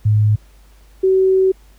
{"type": "tone pair in turn", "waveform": "sine", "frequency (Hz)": [106.1, 379], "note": ["G#2", "F#4"], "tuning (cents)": [38, 42], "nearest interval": "octave + minor seventh", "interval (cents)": 2204, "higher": "second", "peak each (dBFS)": -10, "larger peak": "neither", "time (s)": [[0.05, 0.36], [1.03, 1.52]], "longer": "second", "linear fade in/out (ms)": 10, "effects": ["added 50 Hz sine -44 dBFS peak until 1.78 s", "pink hiss -54 dBFS RMS until 1.78 s"]}